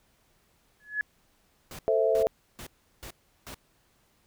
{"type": "tone with exponential growth", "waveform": "sine", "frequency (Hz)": 1699, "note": "G#6", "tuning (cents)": 39, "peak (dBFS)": -22, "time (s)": [0.8, 1.01], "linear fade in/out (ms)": 1, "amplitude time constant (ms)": 44}
{"type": "noise bursts", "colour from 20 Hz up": "pink", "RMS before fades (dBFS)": -42, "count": 5, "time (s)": [1.71, 3.545], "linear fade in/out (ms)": 2, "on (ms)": 79, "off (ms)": 360}
{"type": "chord", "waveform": "sine", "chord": "A minor", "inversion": "none", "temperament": "equal with one note detuned", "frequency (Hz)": [443.8, 523.3, 659.3], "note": ["A4", "C5", "E5"], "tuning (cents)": [15, 0, 0], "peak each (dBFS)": [-25, -27, -25], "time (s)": [1.88, 2.27], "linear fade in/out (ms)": 0}
{"effects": ["pink hiss -67 dBFS RMS until 4.26 s"]}